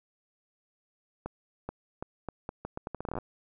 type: accelerating click train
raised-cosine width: 1 ms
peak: -21 dBFS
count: 18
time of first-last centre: 1.26-3.186 s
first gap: 430 ms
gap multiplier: 0.78
effects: none